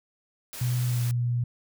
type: noise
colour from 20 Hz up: white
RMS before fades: -39 dBFS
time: 0.53-1.11 s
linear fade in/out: 0 ms
type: tone with pitch glide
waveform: sine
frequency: 123.47 to 120.86 Hz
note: B2 to B2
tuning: 0 to -37 cents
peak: -23 dBFS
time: 0.61-1.44 s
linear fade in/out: 5 ms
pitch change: -37 cents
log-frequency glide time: 0.87-0.98 s
effects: none